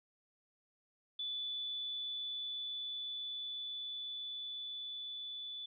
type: tone with level ramp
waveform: sine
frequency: 3474 Hz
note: A7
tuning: 23 cents flat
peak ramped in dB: -37 to -42 dBFS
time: 1.19-5.66 s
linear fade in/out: 5 ms
effects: none